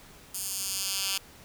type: tone with high-pass filter sweep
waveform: 10% pulse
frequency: 194.1 Hz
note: G3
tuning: 17 cents flat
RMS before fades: -32 dBFS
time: 0.34-1.18 s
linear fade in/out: 5 ms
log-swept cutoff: 8500 to 3300 Hz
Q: 0.99
effects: pink hiss -52 dBFS RMS until 1.44 s